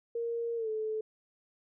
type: tone with pitch glide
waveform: sine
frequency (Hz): 466.2 to 435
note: A#4 to A4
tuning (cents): 0 to -20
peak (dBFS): -31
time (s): 0.15-1.01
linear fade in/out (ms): 5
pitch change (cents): -120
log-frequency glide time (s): 0.56-0.69
effects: none